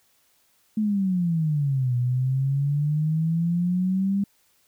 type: exponential two-way sweep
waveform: sine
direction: down then up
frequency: 219.2 to 121.7 to 201.2 Hz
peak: -20 dBFS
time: 0.77-4.24 s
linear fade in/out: 5 ms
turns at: 1.96 s
effects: white hiss -64 dBFS RMS until 4.67 s